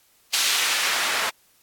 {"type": "noise with band-pass filter sweep", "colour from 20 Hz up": "white", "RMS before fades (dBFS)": -23, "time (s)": [0.33, 1.3], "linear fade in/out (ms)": 10, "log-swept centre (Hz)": [3500, 1300], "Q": 0.84, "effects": ["white hiss -60 dBFS RMS until 1.62 s", "AAC 64 kbps"]}